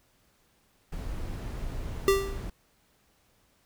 brown noise, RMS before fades -35 dBFS, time 0.92-2.5 s, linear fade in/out 5 ms
square tone with exponential decay, 392 Hz, G4, in tune, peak -17 dBFS, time 2.08-2.47 s, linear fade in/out 0 ms, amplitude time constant 83 ms
effects pink hiss -67 dBFS RMS until 3.65 s

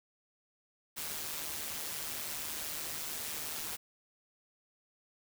white noise with amplitude modulation, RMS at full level -37 dBFS, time 0.96-3.77 s, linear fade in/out 20 ms, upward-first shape sine, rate 153 Hz, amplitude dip 55%, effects none

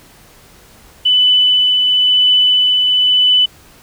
sine tone with tremolo, 2995 Hz, F#7, 20 cents sharp, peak -7 dBFS, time 1.05-3.46 s, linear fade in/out 10 ms, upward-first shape triangle, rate 0.98 Hz, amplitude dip 30%, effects pink hiss -44 dBFS RMS until 3.82 s

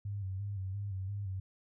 sine tone with vibrato, 98 Hz, G2, in tune, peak -35 dBFS, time 0.05-1.4 s, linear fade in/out 5 ms, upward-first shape square, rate 2.9 Hz, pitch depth 56 cents each way, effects none

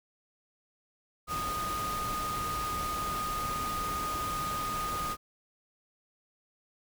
sine tone in noise, 1235 Hz, D#6, 13 cents flat, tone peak -32 dBFS, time 1.27-5.17 s, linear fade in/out 50 ms, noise pink, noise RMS -38 dBFS, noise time 1.27-5.17 s, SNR +3 dB, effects none

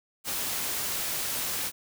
white noise, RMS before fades -31 dBFS, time 0.24-1.72 s, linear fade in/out 50 ms, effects none

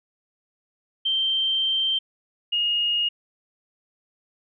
sine tone pair in turn, 3136 / 2859 Hz, G7 / F7, 0 / +40 cents, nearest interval major second, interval 160 cents, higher first, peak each -20 dBFS, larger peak neither, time 1.05-1.99 / 2.52-3.09 s, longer first, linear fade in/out 10 ms, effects none

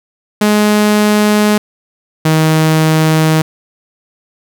sawtooth tone pair in turn, 210 / 157.87 Hz, G#3 / D#3, +19 / +25 cents, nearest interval perfect fourth, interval 494 cents, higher first, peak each -4 dBFS, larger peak neither, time 0.41-1.58 / 2.25-3.42 s, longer neither, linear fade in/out 5 ms, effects none

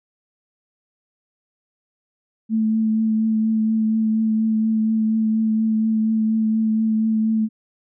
sine tone with vibrato, 220 Hz, A3, in tune, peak -16 dBFS, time 2.49-7.49 s, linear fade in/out 50 ms, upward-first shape triangle, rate 4.2 Hz, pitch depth 19 cents each way, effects none

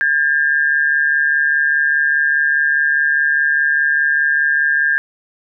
sine tone pair together, 1615.1 / 1760 Hz, G#6 / A6, -49 / 0 cents, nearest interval minor second, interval 149 cents, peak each -13 / -19 dBFS, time 0.01-4.98 s, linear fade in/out 0 ms, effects none

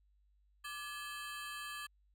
25% pulse ring-modulated tone, 1439 Hz, F#6, 49 cents flat, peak -36 dBFS, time 0.64-1.87 s, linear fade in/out 10 ms, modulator 261 Hz, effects added 50 Hz sine -68 dBFS peak until 2.14 s

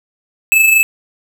square tone with amplitude modulation, 2613 Hz, E7, 16 cents flat, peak -6 dBFS, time 0.52-0.83 s, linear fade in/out 0 ms, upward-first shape sine, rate 25.2 Hz, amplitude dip 45%, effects none

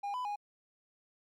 triangle tone with pitch steps, 809 / 1000 / 824 Hz, G#5 / B5 / G#5, -46 / +21 / -14 cents, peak -32 dBFS, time 0.03-0.36 s, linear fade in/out 10 ms, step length 110 ms, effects MP3 96 kbps

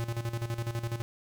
square tone with tremolo, 116.54 Hz, A#2, in tune, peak -30 dBFS, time 0-1.02 s, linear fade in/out 0 ms, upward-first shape square, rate 12 Hz, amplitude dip 70%, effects none

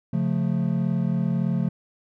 triangle chord, Db augmented, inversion none, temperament equal with one note detuned, 138.59 / 176.64 / 220 Hz, Db3 / F3 / A3, 0 / +20 / 0 cents, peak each -24 / -22 / -25 dBFS, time 0.13-1.69 s, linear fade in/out 5 ms, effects none

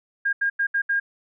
sine tone bursts at uneven times, 1618 Hz, G#6, 46 cents flat, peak -19 dBFS, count 5, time 0.25-0.33 / 0.41-0.5 / 0.59-0.67 / 0.74-0.82 / 0.89-1 s, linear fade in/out 10 ms, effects none

